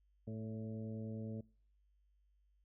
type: harmonic tone with a mistuned harmonic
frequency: 110 Hz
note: A2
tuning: in tune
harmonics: 1 / 2 / 3 / 4 / 5 / 6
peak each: -44 / -45 / -56 / -52 / -55 / -62 dBFS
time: 0.27-1.41 s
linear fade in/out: 5 ms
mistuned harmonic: 5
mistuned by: +29 cents
effects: noise-tail reverb RT60 0.5 s tail -25 dB re dry + added 50 Hz sine -70 dBFS peak until 2.64 s